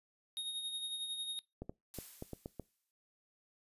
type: tone with tremolo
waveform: square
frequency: 3729 Hz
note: A#7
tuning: in tune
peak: -37 dBFS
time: 0.37-1.39 s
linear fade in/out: 0 ms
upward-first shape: sine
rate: 11 Hz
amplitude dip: 45%
type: clicks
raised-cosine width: 2 ms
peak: -29 dBFS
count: 7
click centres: 1.62 / 1.695 / 1.987 / 2.224 / 2.333 / 2.459 / 2.597 s
type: noise with exponential decay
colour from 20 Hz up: blue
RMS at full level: -46 dBFS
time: 1.94-2.91 s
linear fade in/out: 0 ms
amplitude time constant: 210 ms
effects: noise-tail reverb RT60 0.2 s tail -23 dB re dry + resampled to 32000 Hz